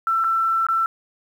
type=tone with dropouts; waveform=sine; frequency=1338 Hz; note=E6; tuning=25 cents sharp; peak=-17 dBFS; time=0.07-0.86 s; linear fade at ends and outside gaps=1 ms; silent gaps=0.24-0.244 / 0.667-0.686 s; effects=8-bit